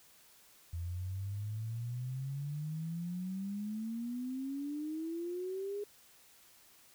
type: exponential sweep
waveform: sine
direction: up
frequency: 83.6 to 415.3 Hz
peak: -36 dBFS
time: 0.73-5.84 s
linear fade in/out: 5 ms
effects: white hiss -62 dBFS RMS until 6.94 s